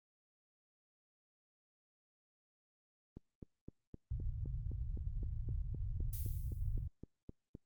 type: click train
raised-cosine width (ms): 3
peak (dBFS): -35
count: 18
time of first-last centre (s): 3.17-7.551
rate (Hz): 3.88
type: low-pass noise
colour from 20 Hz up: pink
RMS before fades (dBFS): -40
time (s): 4.11-6.88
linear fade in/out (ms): 5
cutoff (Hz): 130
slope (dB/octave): 48
type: noise with exponential decay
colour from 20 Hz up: violet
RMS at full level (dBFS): -45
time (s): 6.13-6.87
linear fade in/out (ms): 1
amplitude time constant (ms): 160
effects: noise-tail reverb RT60 0.1 s tail -26 dB re dry + Opus 32 kbps